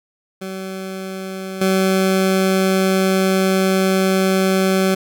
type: tone with level steps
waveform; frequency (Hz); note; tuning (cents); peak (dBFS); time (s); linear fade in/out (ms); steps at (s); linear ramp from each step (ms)
20% pulse; 190; F#3; +46; -21 / -9; 0.41-4.95; 10; 1.61; 5
effects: none